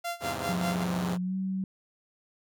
sawtooth tone with tremolo, 690 Hz, F5, 21 cents flat, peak -26 dBFS, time 0.04-0.84 s, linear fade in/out 10 ms, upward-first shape sine, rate 5.1 Hz, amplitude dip 90%
5% pulse chord, E augmented, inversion none, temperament equal, 82.41 / 103.83 / 130.81 Hz, E2 / G#2 / B#2, 0 / 0 / 0 cents, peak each -26 dBFS, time 0.2-1.18 s, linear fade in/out 50 ms
sine tone with pitch glide, 179.2 to 189.86 Hz, F3 to F#3, +45 to +45 cents, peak -28 dBFS, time 0.49-1.64 s, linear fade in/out 2 ms, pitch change +100 cents, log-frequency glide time 1.17-1.36 s
effects none

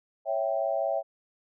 sine chord, C# diminished, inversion none, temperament equal, 554.4 / 659.3 / 784 Hz, C#5 / E5 / G5, 0 / 0 / 0 cents, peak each -30 / -28 / -32 dBFS, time 0.25-1.03 s, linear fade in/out 50 ms, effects none

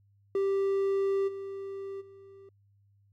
triangle tone with level steps, 392 Hz, G4, in tune, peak -23 / -34 / -47 dBFS, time 0.35-2.49 s, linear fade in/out 2 ms, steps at 1.27 / 2 s, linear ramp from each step 20 ms, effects added 100 Hz sine -62 dBFS peak until 3.12 s

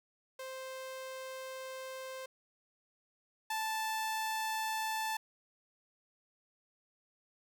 sawtooth tone pair in turn, 523.3 / 878.5 Hz, C5 / A5, 0 / -3 cents, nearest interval major sixth, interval 897 cents, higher second, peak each -38 / -30 dBFS, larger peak second, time 0.39-2.26 / 3.5-5.17 s, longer first, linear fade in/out 5 ms, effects none

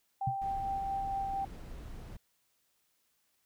sine tone with tremolo, 784 Hz, G5, in tune, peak -31 dBFS, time 0.21-1.45 s, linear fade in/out 5 ms, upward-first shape sine, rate 4.4 Hz, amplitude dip 25%
sine tone with exponential decay, 126.4 Hz, B2, 41 cents sharp, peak -26 dBFS, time 0.27-0.37 s, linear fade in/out 5 ms, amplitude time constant 21 ms
brown noise, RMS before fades -45 dBFS, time 0.41-2.17 s, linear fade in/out 10 ms
effects white hiss -75 dBFS RMS until 3.45 s

